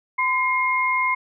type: tone pair together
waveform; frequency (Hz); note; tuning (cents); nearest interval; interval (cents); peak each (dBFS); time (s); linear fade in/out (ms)
sine; 1021 / 2139; C6 / C7; -43 / +38; octave + minor second; 1281; -21; 0.18-1.15; 10
effects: none